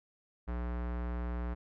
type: tone with low-pass filter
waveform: square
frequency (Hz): 60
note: B1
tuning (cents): -49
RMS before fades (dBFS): -36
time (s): 0.47-1.55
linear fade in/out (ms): 20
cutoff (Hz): 1500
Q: 1.2
effects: none